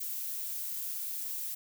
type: noise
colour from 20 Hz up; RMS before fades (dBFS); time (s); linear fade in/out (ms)
violet; -37; 0-1.55; 10
effects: none